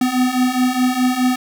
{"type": "beating tone pair", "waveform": "square", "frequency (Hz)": [249.7, 254.5], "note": ["B3", "C4"], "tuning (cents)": [19, -48], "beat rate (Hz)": 4.8, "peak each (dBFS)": [-20, -17], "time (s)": [0.01, 1.36], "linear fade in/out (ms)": 5, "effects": []}